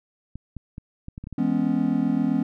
clicks, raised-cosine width 5 ms, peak -23 dBFS, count 8, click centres 0.356 / 0.567 / 0.781 / 1.084 / 1.179 / 1.24 / 1.271 / 1.327 s
triangle chord, C# minor seventh, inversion first, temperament just, 166.31 / 207.9 / 249.5 / 277.2 Hz, E3 / G#3 / B3 / C#4, +16 / +2 / +18 / 0 cents, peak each -27 / -24 / -22 / -23 dBFS, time 1.38-2.43 s, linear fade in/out 5 ms
effects none

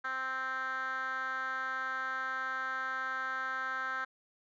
10% pulse tone with band-pass filter, 261.6 Hz, C4, in tune, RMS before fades -36 dBFS, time 0.04-4.05 s, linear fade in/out 10 ms, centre 1500 Hz, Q 4.7, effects resampled to 16000 Hz

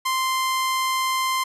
sawtooth tone, 1044 Hz, C6, 4 cents flat, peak -17 dBFS, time 0.05-1.44 s, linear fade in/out 10 ms, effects resampled to 32000 Hz

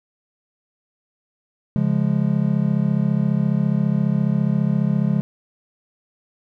triangle chord, Db major, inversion none, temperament just, 138.59 / 173.24 / 207.9 Hz, Db3 / F3 / Ab3, 0 / -14 / +2 cents, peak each -19 dBFS, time 1.76-5.21 s, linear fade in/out 0 ms, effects none

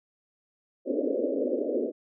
white band-pass noise, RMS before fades -28 dBFS, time 0.85-1.92 s, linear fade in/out 50 ms, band 240 to 590 Hz, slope 96 dB/octave, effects none

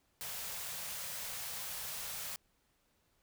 white band-stop noise, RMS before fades -42 dBFS, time 0.21-2.36 s, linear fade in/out 0 ms, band 210 to 450 Hz, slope 48 dB/octave, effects pink hiss -75 dBFS RMS until 3.22 s

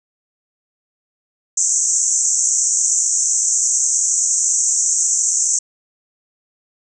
white band-pass noise, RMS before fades -17 dBFS, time 1.57-5.59 s, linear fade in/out 5 ms, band 6000 to 7900 Hz, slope 96 dB/octave, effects none

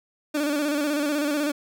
30% pulse tone with vibrato, 293.7 Hz, D4, in tune, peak -20 dBFS, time 0.34-1.52 s, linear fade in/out 10 ms, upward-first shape square, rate 16 Hz, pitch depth 53 cents each way, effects none

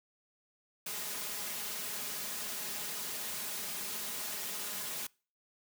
white noise with comb filter, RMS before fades -39 dBFS, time 0.86-5.07 s, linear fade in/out 5 ms, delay 4.8 ms, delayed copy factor +0.6, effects noise-tail reverb RT60 0.4 s tail -26 dB re dry + high-pass 80 Hz 12 dB/octave

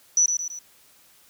sine tone with echo, 5930 Hz, F#8, 3 cents sharp, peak -15 dBFS, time 0.17-0.26 s, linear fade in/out 2 ms, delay 110 ms, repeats 3, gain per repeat -6 dB, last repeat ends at 0.59 s, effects white hiss -56 dBFS RMS until 1.29 s

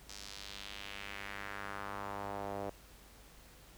sawtooth tone with band-pass filter sweep, 100.1 Hz, G2, 37 cents sharp, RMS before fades -44 dBFS, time 0.09-2.7 s, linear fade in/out 0 ms, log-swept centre 5700 to 600 Hz, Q 1.8, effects added 50 Hz sine -59 dBFS peak until 3.77 s + pink hiss -59 dBFS RMS until 3.77 s

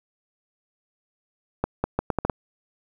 accelerating click train, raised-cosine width 1 ms, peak -8 dBFS, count 7, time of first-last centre 1.64-2.298 s, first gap 200 ms, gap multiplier 0.75, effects 8-bit

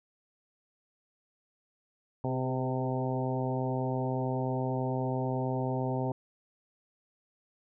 harmonic tone with a mistuned harmonic, 129.1 Hz, C3, 23 cents flat, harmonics 1 / 2 / 3 / 4 / 5 / 6 / 7, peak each -32 / -35 / -37 / -38 / -39 / -40 / -40 dBFS, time 2.24-6.12 s, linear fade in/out 2 ms, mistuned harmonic 3, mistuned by +26 cents, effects none

